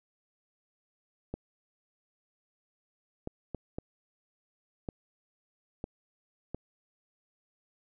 clicks, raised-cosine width 2 ms, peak -22 dBFS, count 7, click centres 1.34 / 3.274 / 3.547 / 3.785 / 4.888 / 5.841 / 6.546 s, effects none

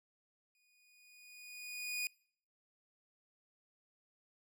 sawtooth tone with exponential growth, 2464 Hz, D#7, 17 cents flat, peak -31 dBFS, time 0.55-2.07 s, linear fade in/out 1 ms, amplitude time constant 330 ms, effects noise-tail reverb RT60 0.6 s tail -26 dB re dry

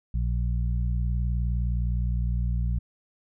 harmonic tone, 59.5 Hz, A#1, 36 cents sharp, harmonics 1 / 2 / 3, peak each -24 / -30 / -36 dBFS, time 0.14-2.79 s, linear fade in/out 5 ms, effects none

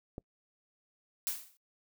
click, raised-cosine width 2 ms, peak -27 dBFS, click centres 0.181 s
blue noise with exponential decay, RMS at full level -31 dBFS, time 1.27-1.57 s, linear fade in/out 0 ms, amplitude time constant 64 ms
effects noise-tail reverb RT60 0.1 s tail -26 dB re dry

